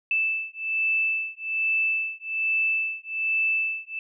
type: beating tone pair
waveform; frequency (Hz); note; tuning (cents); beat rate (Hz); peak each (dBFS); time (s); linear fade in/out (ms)
sine; 2637 / 2638.2; E7 / E7; 0 / +1; 1.2; -26; 0.11-3.99; 2
effects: none